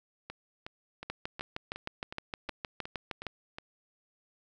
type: two click trains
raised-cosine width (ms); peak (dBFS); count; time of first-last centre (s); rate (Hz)
0.3; -24 / -19; 10 / 15; 0.3-3.585 / 1.1-3.267; 2.74 / 6.46
effects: none